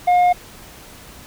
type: tone with tanh clipping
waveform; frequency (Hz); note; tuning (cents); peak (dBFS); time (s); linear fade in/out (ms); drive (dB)
triangle; 715; F5; +41; -12; 0.07-0.33; 10; 9
effects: pink hiss -41 dBFS RMS until 1.26 s